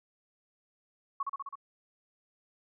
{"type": "tone with echo", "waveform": "sine", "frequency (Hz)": 1108.7, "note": "C#6", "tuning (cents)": 0, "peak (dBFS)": -29, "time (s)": [1.2, 1.23], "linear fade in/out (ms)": 5, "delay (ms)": 65, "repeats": 5, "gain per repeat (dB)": -2, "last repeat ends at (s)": 1.555, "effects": []}